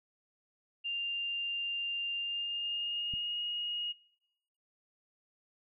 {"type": "tone with pitch glide", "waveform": "sine", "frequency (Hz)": [2794, 2874], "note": ["F7", "F7"], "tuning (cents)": [0, 49], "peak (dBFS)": -33, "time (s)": [0.84, 3.93], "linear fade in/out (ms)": 20, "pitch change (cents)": 49, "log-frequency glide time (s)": [2.17, 3.41]}
{"type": "click", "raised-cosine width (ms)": 5, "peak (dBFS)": -32, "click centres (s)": 3.138}
{"effects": ["noise-tail reverb RT60 0.9 s tail -23 dB re dry"]}